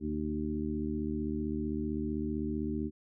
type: harmonic tone with a mistuned harmonic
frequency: 75.6 Hz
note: D#2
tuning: 49 cents flat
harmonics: 1 / 2 / 3 / 4 / 5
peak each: -39 / -42 / -35 / -36 / -40 dBFS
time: 0-2.91 s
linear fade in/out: 50 ms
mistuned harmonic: 5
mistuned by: +21 cents
effects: none